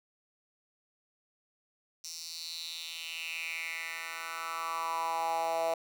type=tone with high-pass filter sweep; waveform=10% pulse; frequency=164.81 Hz; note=E3; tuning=in tune; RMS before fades=-36 dBFS; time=2.04-5.74 s; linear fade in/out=2 ms; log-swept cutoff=5500 to 640 Hz; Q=4.7; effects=none